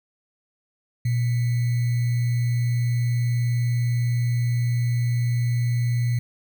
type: tone with sample-and-hold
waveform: sine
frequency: 120.2 Hz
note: B2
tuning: 46 cents flat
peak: -19 dBFS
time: 1.05-6.19 s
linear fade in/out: 5 ms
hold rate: 2100 Hz
effects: none